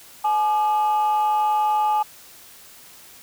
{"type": "tone pair together", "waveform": "sine", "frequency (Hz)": [849, 1200], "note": ["G#5", "D6"], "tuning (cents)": [38, 37], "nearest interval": "tritone", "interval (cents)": 599, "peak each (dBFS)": [-16, -25], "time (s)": [0.24, 2.03], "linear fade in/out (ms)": 10, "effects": ["tanh soft clip ceiling -14 dBFS", "white hiss -46 dBFS RMS until 3.22 s"]}